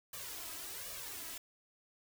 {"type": "noise with flanger", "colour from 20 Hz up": "white", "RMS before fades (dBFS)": -45, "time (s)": [0.13, 1.38], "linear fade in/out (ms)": 5, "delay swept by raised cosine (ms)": [1.7, 3.1], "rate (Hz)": 1.3, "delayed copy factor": 0.75, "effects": []}